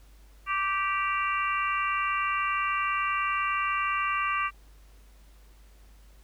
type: harmonic tone with a mistuned harmonic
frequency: 390 Hz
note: G4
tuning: 9 cents flat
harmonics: 3 / 4 / 5 / 6 / 7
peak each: -27 / -36 / -35 / -34 / -34 dBFS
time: 0.46-4.51 s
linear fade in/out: 50 ms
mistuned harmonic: 7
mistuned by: +17 cents
effects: added 50 Hz sine -51 dBFS peak until 6.23 s + pink hiss -62 dBFS RMS until 6.23 s